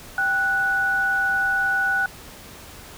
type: tone pair together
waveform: sine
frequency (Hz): 784 / 1476.1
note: G5 / F#6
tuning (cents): 0 / -5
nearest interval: major seventh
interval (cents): 1095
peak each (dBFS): -27 / -19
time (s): 0.18-2.06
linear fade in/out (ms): 2
effects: pink hiss -42 dBFS RMS until 2.97 s